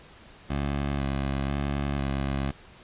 15% pulse tone with vibrato, 69.5 Hz, C#2, 5 cents sharp, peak -20 dBFS, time 0.49-2.52 s, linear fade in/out 20 ms, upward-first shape square, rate 1 Hz, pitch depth 26 cents each way, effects pink hiss -51 dBFS RMS until 2.83 s + resampled to 8000 Hz

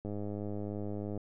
click train, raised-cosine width 2 ms, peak -26 dBFS, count 117, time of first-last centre 0.05-1.176 s, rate 103 Hz, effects none

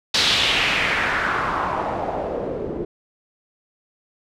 white noise with low-pass filter sweep, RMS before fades -22 dBFS, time 0.14-2.85 s, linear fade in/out 5 ms, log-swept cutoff 4300 to 350 Hz, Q 2.6, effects none

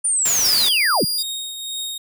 sine linear sweep, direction down, 9397 to 74.6 Hz, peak -16 dBFS, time 0.04-1.05 s, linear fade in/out 10 ms
white noise, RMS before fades -24 dBFS, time 0.25-0.69 s, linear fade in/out 5 ms
sawtooth tone, 4829 Hz, D8, 47 cents sharp, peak -17 dBFS, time 0.44-1.23 s, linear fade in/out 10 ms
sawtooth tone with tremolo, 3729 Hz, A#7, in tune, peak -21 dBFS, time 1.18-1.98 s, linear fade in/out 5 ms, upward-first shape triangle, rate 2 Hz, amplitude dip 50%
effects none

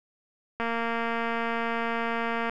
click train, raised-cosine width 0.5 ms, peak -15 dBFS, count 439, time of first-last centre 0.6-2.496 s, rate 231 Hz, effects none

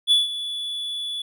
triangle tone with ADSR envelope, 3436 Hz, A7, 42 cents flat, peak -11 dBFS, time 0.07-1.22 s, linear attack 44 ms, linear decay 160 ms, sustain -14 dB, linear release 4 ms, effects none

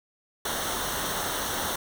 pink noise with comb filter, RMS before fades -30 dBFS, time 0.45-1.76 s, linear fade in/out 5 ms, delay 0.41 ms, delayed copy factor -0.7, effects none

